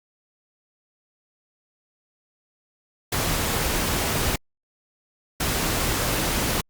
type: noise bursts at uneven times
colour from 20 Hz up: pink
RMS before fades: -24 dBFS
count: 2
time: 3.12-4.36 / 5.4-6.61 s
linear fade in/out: 5 ms
effects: Opus 48 kbps